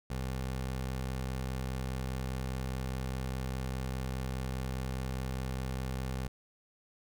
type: tone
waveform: 20% pulse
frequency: 64.9 Hz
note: C2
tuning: 13 cents flat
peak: -29 dBFS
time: 0.1-6.28 s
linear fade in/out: 5 ms
effects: none